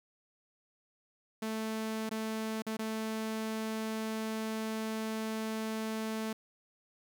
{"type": "tone with dropouts", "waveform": "sawtooth", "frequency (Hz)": 220, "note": "A3", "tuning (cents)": 0, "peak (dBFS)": -30, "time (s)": [1.42, 6.33], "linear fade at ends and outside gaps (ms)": 5, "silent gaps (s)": [[2.093, 2.111], [2.622, 2.665], [2.769, 2.79]], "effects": ["12-bit"]}